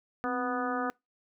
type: harmonic tone with a mistuned harmonic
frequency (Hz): 246.9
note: B3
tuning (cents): 0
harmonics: 1 / 2 / 3 / 4 / 5 / 6 / 7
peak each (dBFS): -34 / -36 / -35 / -42 / -35 / -38 / -44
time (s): 0.24-0.9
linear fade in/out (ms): 0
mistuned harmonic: 1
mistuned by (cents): +78
effects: noise-tail reverb RT60 0.2 s tail -25 dB re dry